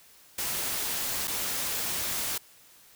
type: noise with dropouts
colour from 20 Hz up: white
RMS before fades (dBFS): -31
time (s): 0.38-2.38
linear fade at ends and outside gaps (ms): 5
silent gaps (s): 1.274-1.278
effects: white hiss -56 dBFS RMS until 2.95 s